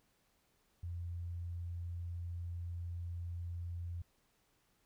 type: tone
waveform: sine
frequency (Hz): 86.4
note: F2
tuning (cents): -18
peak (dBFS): -39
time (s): 0.83-4.02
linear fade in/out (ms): 5
effects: pink hiss -75 dBFS RMS until 4.85 s